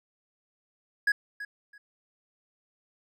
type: tone with echo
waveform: triangle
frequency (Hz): 1667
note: G#6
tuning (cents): +6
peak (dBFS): -19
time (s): 1.07-1.12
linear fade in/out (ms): 5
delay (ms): 330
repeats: 2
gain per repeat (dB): -14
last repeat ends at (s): 1.78
effects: none